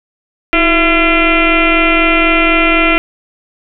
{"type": "tone with frequency modulation", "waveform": "sine", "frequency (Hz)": 1358, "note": "F6", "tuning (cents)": -49, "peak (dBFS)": -7, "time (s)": [0.53, 2.98], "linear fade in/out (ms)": 0, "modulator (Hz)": 345, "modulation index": 4.1, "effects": []}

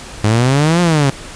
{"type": "exponential two-way sweep", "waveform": "sawtooth", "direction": "up then down", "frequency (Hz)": [102.9, 179, 133.1], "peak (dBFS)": -6, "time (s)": [0.24, 1.1], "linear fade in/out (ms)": 0, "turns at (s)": 0.81, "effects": ["pink hiss -32 dBFS RMS until 1.35 s", "resampled to 22050 Hz"]}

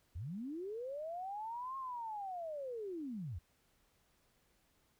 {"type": "linear two-way sweep", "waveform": "sine", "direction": "up then down", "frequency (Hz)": [69.3, 1082, 69.3], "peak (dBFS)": -40, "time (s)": [0.15, 3.39], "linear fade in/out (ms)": 10, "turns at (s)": 1.77, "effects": ["pink hiss -74 dBFS RMS until 4.99 s"]}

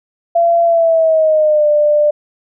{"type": "tone with pitch glide", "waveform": "sine", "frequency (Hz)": [680, 595.4], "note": ["F5", "D5"], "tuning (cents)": [-46, 24], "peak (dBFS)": -8, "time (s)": [0.35, 2.11], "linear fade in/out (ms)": 10, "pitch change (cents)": -230, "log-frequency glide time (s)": [0.64, 1.68], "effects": []}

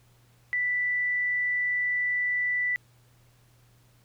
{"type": "tone", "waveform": "sine", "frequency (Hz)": 1975.5, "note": "B6", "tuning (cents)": 0, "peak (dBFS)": -24, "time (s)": [0.53, 2.76], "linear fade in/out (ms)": 0, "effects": ["added 120 Hz sine -59 dBFS peak until 4.04 s", "pink hiss -64 dBFS RMS until 4.04 s"]}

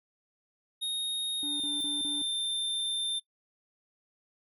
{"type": "tone with pitch glide", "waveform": "square", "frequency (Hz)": [3727, 3583], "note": ["A#7", "A7"], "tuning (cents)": [-1, 31], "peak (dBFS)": -30, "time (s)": [0.81, 3.2], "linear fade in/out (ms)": 20, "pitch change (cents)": -68, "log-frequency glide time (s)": [1.4, 1.73]}
{"type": "tone bursts", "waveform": "triangle", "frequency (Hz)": 290.9, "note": "D4", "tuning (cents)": -16, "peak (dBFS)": -36, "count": 4, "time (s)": [1.43, 2.218], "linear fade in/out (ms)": 0, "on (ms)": 170, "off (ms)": 36}
{"type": "noise with exponential decay", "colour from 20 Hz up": "violet", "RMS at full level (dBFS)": -45, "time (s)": [1.8, 1.88], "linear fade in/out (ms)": 5, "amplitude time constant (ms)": 17}
{"effects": ["noise-tail reverb RT60 0.1 s tail -20 dB re dry"]}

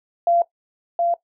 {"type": "tone with echo", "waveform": "sine", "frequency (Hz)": 687, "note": "F5", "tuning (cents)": -29, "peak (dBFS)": -14, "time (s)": [0.27, 0.42], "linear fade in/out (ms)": 2, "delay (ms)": 720, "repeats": 1, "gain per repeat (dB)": -3, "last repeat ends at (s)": 1.14, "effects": ["noise-tail reverb RT60 0.1 s tail -17 dB re dry"]}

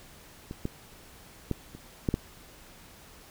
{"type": "clicks", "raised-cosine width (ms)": 3, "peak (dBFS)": [-24, -17, -15, -30, -12, -13], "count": 6, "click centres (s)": [0.511, 0.654, 1.513, 1.75, 2.088, 2.141], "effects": ["pink hiss -52 dBFS RMS until 3.3 s"]}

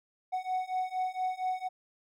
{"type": "beating tone pair", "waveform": "triangle", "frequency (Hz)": [740, 744.3], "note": ["F#5", "F#5"], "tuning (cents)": [0, 10], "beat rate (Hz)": 4.3, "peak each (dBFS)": [-32, -31], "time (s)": [0.32, 1.69], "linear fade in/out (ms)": 20, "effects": []}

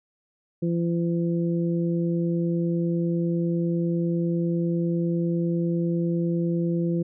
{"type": "harmonic tone", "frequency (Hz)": 170, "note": "F3", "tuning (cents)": -46, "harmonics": [1, 2, 3], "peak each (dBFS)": [-23, -27, -34], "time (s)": [0.62, 7.03], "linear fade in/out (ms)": 10, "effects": []}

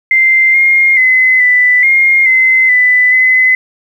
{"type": "tone with pitch steps", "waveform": "sine", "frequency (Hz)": [2087, 2129, 2035, 1989, 2130, 2055, 1996, 2028], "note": ["C7", "C7", "C7", "B6", "C7", "C7", "B6", "B6"], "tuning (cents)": [-5, 30, -49, 12, 30, -32, 18, 45], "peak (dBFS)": -5, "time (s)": [0.11, 3.55], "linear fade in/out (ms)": 2, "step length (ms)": 430, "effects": ["7-bit"]}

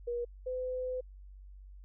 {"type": "tone pair in turn", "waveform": "sine", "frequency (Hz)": [479, 507.9], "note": ["A#4", "B4"], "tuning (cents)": [47, 48], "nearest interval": "minor second", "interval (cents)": 101, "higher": "second", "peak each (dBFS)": [-32, -33], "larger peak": "first", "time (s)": [[0.07, 0.25], [0.46, 1.01]], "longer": "second", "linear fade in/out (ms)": 10, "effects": ["added 48 Hz sine -48 dBFS peak until 1.84 s"]}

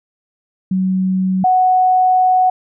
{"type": "tone pair in turn", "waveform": "sine", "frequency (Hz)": [187.4, 740.3], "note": ["F#3", "F#5"], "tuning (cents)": [22, 1], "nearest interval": "2 octaves", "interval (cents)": 2379, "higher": "second", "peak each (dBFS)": [-13, -9], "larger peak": "second", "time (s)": [[0.71, 1.44], [1.44, 2.5]], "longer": "second", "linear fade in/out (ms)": 5, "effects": []}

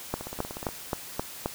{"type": "two click trains", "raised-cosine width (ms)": 1, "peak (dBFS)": [-22, -13], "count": [9, 6], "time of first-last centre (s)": [[0.21, 0.689], [0.14, 1.459]], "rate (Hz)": [16.7, 3.79], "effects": ["white hiss -42 dBFS RMS until 1.54 s"]}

